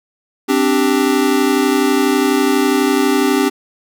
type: chord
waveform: square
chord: C suspended second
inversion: none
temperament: equal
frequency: 261.6 / 293.7 / 392 Hz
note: C4 / D4 / G4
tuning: 0 / 0 / 0 cents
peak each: -17 dBFS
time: 0.48-3.5 s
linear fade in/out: 20 ms
effects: none